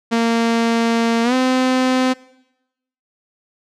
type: tone with pitch glide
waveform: sawtooth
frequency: 230.5 to 257.2 Hz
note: A#3 to C4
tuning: -19 to -30 cents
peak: -10 dBFS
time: 0.11-2.14 s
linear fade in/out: 20 ms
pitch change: +189 cents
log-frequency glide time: 1.23-1.34 s
effects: noise-tail reverb RT60 0.9 s tail -21 dB re dry + low-pass 6000 Hz 12 dB/octave